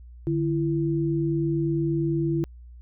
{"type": "tone pair together", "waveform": "sine", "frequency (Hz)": [148.74, 333.9], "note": ["D3", "E4"], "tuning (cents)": [22, 22], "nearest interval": "octave + major second", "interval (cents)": 1400, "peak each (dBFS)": [-25, -24], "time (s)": [0.27, 2.44], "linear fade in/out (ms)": 0, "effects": ["added 60 Hz sine -42 dBFS peak until 2.81 s"]}